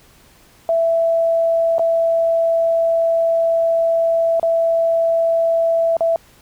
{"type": "tone with dropouts", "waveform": "sine", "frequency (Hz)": 663, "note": "E5", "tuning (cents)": 10, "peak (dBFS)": -13, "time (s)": [0.69, 6.16], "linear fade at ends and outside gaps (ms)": 1, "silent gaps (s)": [[1.783, 1.794], [4.397, 4.429], [5.968, 6.007]], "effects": ["pink hiss -50 dBFS RMS until 6.41 s"]}